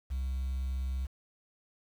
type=tone; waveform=sine; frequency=65.41 Hz; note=C2; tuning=in tune; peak=-28 dBFS; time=0.1-1.07 s; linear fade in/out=20 ms; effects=tanh soft clip ceiling -30 dBFS + 9-bit